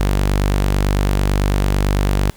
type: tone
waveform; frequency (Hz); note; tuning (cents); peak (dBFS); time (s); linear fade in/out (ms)
sawtooth; 49; G1; 0; -10; 0-2.3; 0
effects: pink hiss -47 dBFS RMS until 2.36 s